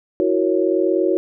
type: chord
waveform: sine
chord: F# dominant seventh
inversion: third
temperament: equal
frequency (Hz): 329.6 / 370 / 466.2 / 554.4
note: E4 / F#4 / A#4 / C#5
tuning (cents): 0 / 0 / 0 / 0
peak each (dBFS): -20 / -18 / -24 / -22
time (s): 0.2-1.17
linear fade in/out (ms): 0
effects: none